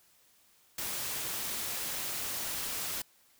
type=noise; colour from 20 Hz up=white; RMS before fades=-36 dBFS; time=0.78-3.02 s; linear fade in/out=5 ms; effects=white hiss -65 dBFS RMS until 3.39 s